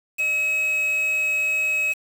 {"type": "tone with quantisation", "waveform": "triangle", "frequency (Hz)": 2558, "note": "D#7", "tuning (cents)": 47, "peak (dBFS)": -18, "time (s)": [0.18, 1.94], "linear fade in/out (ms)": 20, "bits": 6, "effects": []}